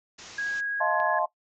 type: low-pass noise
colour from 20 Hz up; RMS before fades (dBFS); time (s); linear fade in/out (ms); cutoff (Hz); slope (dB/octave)
white; -46; 0.18-0.61; 10; 7100; 96
type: tone with pitch glide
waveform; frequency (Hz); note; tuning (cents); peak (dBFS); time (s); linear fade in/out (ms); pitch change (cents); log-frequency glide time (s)
sine; 1648 to 1678.7; G#6 to G#6; -14 to +18; -27; 0.38-1.19; 5; +32; 0.78-0.85
type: chord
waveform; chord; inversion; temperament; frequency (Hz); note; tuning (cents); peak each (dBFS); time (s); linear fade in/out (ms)
sine; F dominant seventh; third; just; 628.6 / 698.5 / 873.1 / 1047.7; Eb5 / F5 / A5 / C6; +18 / 0 / -14 / +2; -29; 0.8-1.26; 10
type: click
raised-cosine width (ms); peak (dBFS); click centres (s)
0.3; -28; 1.001
effects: noise-tail reverb RT60 0.1 s tail -17 dB re dry